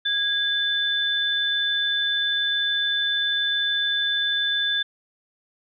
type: tone pair together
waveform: sine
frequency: 1645 / 3519 Hz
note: G#6 / A7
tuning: -17 / 0 cents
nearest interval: octave + minor second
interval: 1317 cents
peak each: -25 / -22 dBFS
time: 0.05-4.83 s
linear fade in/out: 10 ms
effects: none